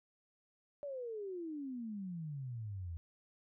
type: exponential sweep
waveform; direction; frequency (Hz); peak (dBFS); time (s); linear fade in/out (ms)
sine; down; 587.3 to 80.2; -40; 0.83-2.97; 0
effects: none